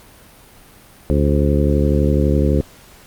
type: harmonic tone with a mistuned harmonic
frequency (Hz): 71.9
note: D2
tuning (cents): -36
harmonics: 1 / 2 / 3 / 4 / 5 / 6 / 7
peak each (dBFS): -16 / -19 / -21 / -22 / -23 / -24 / -24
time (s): 1.1-2.61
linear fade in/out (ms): 0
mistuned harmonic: 7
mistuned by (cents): +64
effects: pink hiss -45 dBFS RMS until 3.06 s + Opus 48 kbps